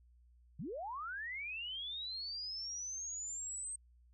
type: linear sweep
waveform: sine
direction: up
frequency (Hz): 116.8 to 8372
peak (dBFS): -40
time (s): 0.59-3.76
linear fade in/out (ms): 5
effects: added 60 Hz sine -62 dBFS peak until 4.13 s